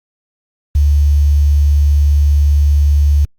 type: tone with quantisation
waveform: sine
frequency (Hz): 72.5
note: D2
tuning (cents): -22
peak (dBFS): -7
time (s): 0.75-3.25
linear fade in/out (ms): 5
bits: 6
effects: Opus 48 kbps